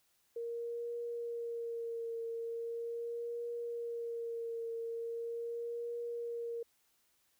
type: tone with vibrato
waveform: sine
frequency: 466.2 Hz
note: A#4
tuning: in tune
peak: -37 dBFS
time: 0.36-6.63 s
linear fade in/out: 5 ms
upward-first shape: triangle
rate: 0.4 Hz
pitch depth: 27 cents each way
effects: white hiss -74 dBFS RMS until 7.39 s